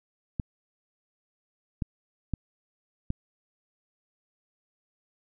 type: clicks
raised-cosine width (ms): 5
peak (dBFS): -16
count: 4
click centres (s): 0.398 / 1.822 / 2.337 / 3.104
effects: none